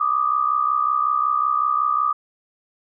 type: tone pair together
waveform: sine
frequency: 1176 / 1241.4 Hz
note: D6 / D#6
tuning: +2 / -4 cents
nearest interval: minor second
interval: 94 cents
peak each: -20 dBFS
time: 0-2.13 s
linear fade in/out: 10 ms
effects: none